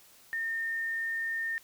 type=tone; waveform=sine; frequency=1821 Hz; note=A#6; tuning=41 cents flat; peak=-30 dBFS; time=0.33-1.58 s; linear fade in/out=0 ms; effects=white hiss -58 dBFS RMS until 1.63 s